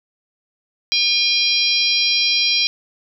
harmonic tone with a mistuned harmonic, 809 Hz, G#5, 46 cents flat, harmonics 3 / 4 / 5 / 6 / 7, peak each -21 / -21 / -21 / -21 / -21 dBFS, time 0.92-2.67 s, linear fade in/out 0 ms, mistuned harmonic 7, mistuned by -35 cents, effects none

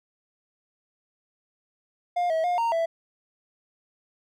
triangle tone with pitch steps, 707 / 644 / 711 / 925 / 662 Hz, F5 / E5 / F5 / A#5 / E5, +21 / -41 / +31 / -14 / +7 cents, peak -20 dBFS, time 2.16-2.86 s, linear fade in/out 10 ms, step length 140 ms, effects none

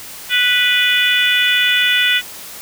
harmonic tone, 493.1 Hz, B4, 3 cents flat, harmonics 3 / 4 / 5 / 6 / 7, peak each -18 / -18 / -18 / -18 / -18 dBFS, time 0.29-2.22 s, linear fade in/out 50 ms, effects white hiss -33 dBFS RMS until 2.61 s

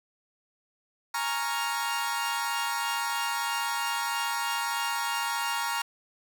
sawtooth chord, Bb minor seventh, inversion third, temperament equal, 830.6 / 932.3 / 1108.7 / 1396.9 Hz, Ab5 / Bb5 / Db6 / F6, 0 / 0 / 0 / 0 cents, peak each -33 / -27 / -32 / -30 dBFS, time 1.14-5.82 s, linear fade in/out 5 ms, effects none

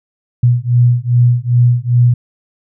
sine beating tone pair, 120.4 / 122.9 Hz, B2 / B2, -44 / -8 cents, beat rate 2.5 Hz, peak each -11 dBFS, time 0.43-2.14 s, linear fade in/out 5 ms, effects none

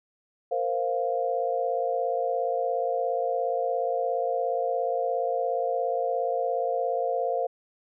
sine chord, Bb suspended second, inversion none, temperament equal, 466.2 / 523.3 / 698.5 Hz, Bb4 / C5 / F5, 0 / 0 / 0 cents, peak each -30 / -28 / -28 dBFS, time 0.51-7.47 s, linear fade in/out 10 ms, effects none

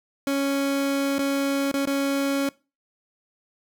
30% pulse tone with dropouts, 277.2 Hz, C#4, in tune, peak -19 dBFS, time 0.27-2.49 s, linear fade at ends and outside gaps 2 ms, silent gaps 1.184-1.19 / 1.715-1.74 / 1.855-1.872 s, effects noise-tail reverb RT60 0.3 s tail -22 dB re dry

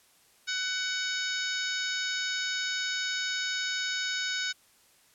harmonic tone, 748 Hz, F#5, 19 cents sharp, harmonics 2 / 3 / 4 / 5 / 6 / 7 / 8 / 9, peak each -33 / -38 / -40 / -35 / -41 / -38 / -47 / -41 dBFS, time 0.47-4.53 s, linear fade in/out 20 ms, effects white hiss -62 dBFS RMS until 5.14 s + low-pass 12000 Hz 12 dB/octave

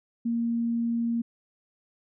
sine tone, 233.1 Hz, A#3, in tune, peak -24 dBFS, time 0.25-1.22 s, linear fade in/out 10 ms, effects none

